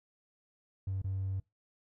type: tone with dropouts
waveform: triangle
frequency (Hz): 96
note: G2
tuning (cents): -36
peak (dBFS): -29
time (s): 0.87-1.4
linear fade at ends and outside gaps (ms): 5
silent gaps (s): 1.018-1.043
effects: noise-tail reverb RT60 0.2 s tail -26 dB re dry + tanh soft clip ceiling -28 dBFS